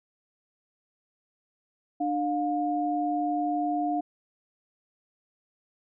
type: tone pair together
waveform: sine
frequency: 298.1 / 711 Hz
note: D4 / F5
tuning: +26 / +31 cents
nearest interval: octave + minor third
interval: 1505 cents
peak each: -28 / -27 dBFS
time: 2-4.01 s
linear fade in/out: 10 ms
effects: none